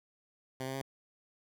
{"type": "tone with pitch steps", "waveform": "10% pulse", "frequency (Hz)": [130.81, 133.02, 135.27], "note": ["C3", "C3", "C#3"], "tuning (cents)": [0, 29, -42], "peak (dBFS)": -28, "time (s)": [0.6, 0.816], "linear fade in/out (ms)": 2, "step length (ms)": 72, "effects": []}